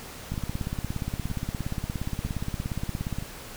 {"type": "two click trains", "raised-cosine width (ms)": 5, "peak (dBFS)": [-17, -22], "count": [50, 4], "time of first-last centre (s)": [[0.32, 3.185], [0.34, 3.225]], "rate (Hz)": [17.1, 1.04], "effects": ["pink hiss -42 dBFS RMS until 3.56 s"]}